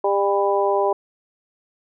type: harmonic tone with a mistuned harmonic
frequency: 199.9 Hz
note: G3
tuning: 34 cents sharp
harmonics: 2 / 3 / 4 / 5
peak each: -20 / -22 / -23 / -24 dBFS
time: 0.04-0.93 s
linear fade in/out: 5 ms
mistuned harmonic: 5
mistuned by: -17 cents
effects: none